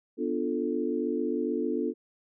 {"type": "chord", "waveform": "sine", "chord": "B half-diminished seventh", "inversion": "none", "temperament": "equal", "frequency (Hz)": [246.9, 293.7, 349.2, 440], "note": ["B3", "D4", "F4", "A4"], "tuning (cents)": [0, 0, 0, 0], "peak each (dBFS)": -32, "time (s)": [0.17, 1.94], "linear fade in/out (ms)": 50, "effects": []}